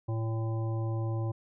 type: harmonic tone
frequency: 112.5 Hz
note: A2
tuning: 39 cents sharp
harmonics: 1 / 3 / 5 / 7 / 9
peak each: -29 / -39 / -43 / -46 / -48 dBFS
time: 0.08-1.32 s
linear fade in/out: 10 ms
effects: none